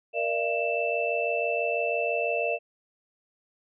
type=tone cluster; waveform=sine; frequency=466.7 / 593 / 679 / 2655 Hz; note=A#4 / D5 / F5 / E7; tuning=+2 / +17 / -49 / +12 cents; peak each=-30 dBFS; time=0.13-2.59 s; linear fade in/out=50 ms; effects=none